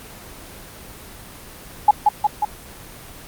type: tone with echo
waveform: sine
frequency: 839 Hz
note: G#5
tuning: 17 cents sharp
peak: -6 dBFS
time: 1.88-1.91 s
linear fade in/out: 5 ms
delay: 180 ms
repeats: 3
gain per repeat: -3 dB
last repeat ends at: 2.45 s
effects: pink hiss -39 dBFS RMS until 3.27 s + Opus 24 kbps